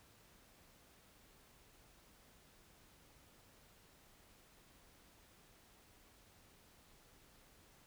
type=silence; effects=pink hiss -66 dBFS RMS until 7.86 s